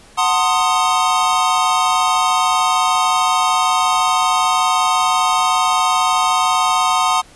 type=chord; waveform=square; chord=F# diminished seventh; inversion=none; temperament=equal with one note detuned; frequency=740 / 901.1 / 1046.5 / 1244.5 Hz; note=F#5 / A5 / C6 / Eb6; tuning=0 / +41 / 0 / 0 cents; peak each=-20 / -21 / -19 / -19 dBFS; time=0.17-7.22 s; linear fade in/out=20 ms; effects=pink hiss -45 dBFS RMS until 7.35 s + resampled to 24000 Hz